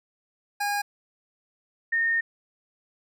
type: tone pair in turn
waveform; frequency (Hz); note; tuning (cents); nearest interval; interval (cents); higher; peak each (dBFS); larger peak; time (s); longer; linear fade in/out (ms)
25% pulse / sine; 817 / 1834.1; G#5 / A#6; -29 / -29; octave + major second; 1400; second; -21; neither; 0.6-0.82 / 1.92-2.21; second; 10
effects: none